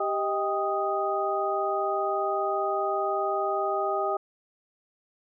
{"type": "tone cluster", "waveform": "sine", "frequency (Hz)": [393.3, 628, 793, 1246], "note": ["G4", "D#5", "G5", "D#6"], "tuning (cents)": [6, 16, 20, 2], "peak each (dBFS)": -30, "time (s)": [0, 4.17], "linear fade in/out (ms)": 5, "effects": []}